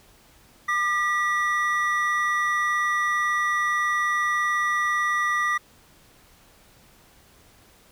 triangle tone pair together, 1203 / 1942.4 Hz, D6 / B6, +41 / -29 cents, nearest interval minor sixth, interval 830 cents, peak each -22 dBFS, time 0.68-5.58 s, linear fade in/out 10 ms, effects pink hiss -55 dBFS RMS until 7.91 s

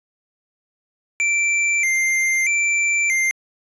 square tone with vibrato, 2217 Hz, C#7, in tune, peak -17 dBFS, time 1.2-3.31 s, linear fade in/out 0 ms, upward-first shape square, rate 0.79 Hz, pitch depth 96 cents each way, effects resampled to 22050 Hz

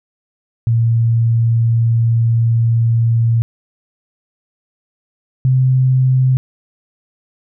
sine tone pair in turn, 115.4 / 129.53 Hz, A#2 / C3, -17 / -17 cents, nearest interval major second, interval 200 cents, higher second, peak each -10 / -9 dBFS, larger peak second, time 0.67-3.42 / 5.45-6.37 s, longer first, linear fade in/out 0 ms, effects none

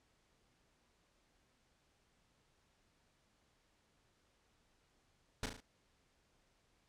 pink noise with echo, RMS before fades -38 dBFS, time 5.43-5.46 s, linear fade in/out 2 ms, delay 36 ms, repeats 4, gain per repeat -5 dB, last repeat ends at 5.604 s, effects pink hiss -75 dBFS RMS until 6.88 s + low-pass 8000 Hz 12 dB/octave

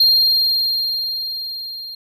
triangle tone with level ramp, 4207 Hz, C8, 9 cents sharp, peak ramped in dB -8 to -28 dBFS, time 0-1.95 s, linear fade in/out 5 ms, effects none

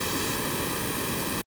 pink noise with comb filter, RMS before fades -28 dBFS, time 0-1.42 s, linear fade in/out 10 ms, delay 1.4 ms, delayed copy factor -0.7, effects high-pass 60 Hz 12 dB/octave + Opus 48 kbps

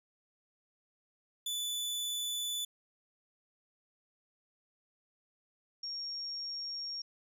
sawtooth / sine tone pair in turn, 3482 / 5556 Hz, A7 / F8, -19 / -10 cents, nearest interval minor sixth, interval 809 cents, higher second, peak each -31 / -37 dBFS, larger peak first, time 1.46-2.65 / 5.83-7.02 s, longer neither, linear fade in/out 5 ms, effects none

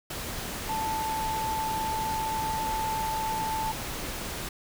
sine tone in noise, 880 Hz, A5, in tune, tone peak -28 dBFS, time 0.69-3.72 s, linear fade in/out 5 ms, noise pink, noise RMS -35 dBFS, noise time 0.1-4.49 s, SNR +4 dB, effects none

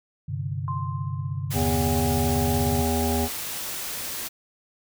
sine chord, G suspended fourth, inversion none, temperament just, 98 / 130.67 / 147 Hz, G2 / C3 / D3, 0 / -2 / +2 cents, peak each -31 dBFS, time 0.28-2.82 s, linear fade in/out 10 ms
sine tone with exponential decay, 1046.5 Hz, C6, in tune, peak -28 dBFS, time 0.68-1.93 s, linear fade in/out 1 ms, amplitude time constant 270 ms
white noise, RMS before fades -32 dBFS, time 1.5-4.29 s, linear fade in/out 20 ms
harmonic tone, 81.1 Hz, E2, 28 cents flat, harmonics 1 / 3 / 5 / 7 / 9 / 10, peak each -26 / -26 / -29 / -34 / -33 / -31 dBFS, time 1.53-3.29 s, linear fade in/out 50 ms
effects none

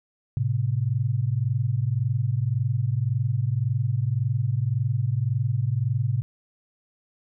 sine tone pair together, 108.99 / 130.81 Hz, A2 / C3, -16 / 0 cents, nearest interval minor third, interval 316 cents, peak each -24 dBFS, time 0.37-6.22 s, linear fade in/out 0 ms, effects none

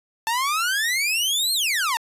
sawtooth exponential two-way sweep, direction up then down, 880 to 4300 to 880 Hz, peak -17 dBFS, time 0.27-1.97 s, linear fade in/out 0 ms, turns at 1.53 s, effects resampled to 32000 Hz

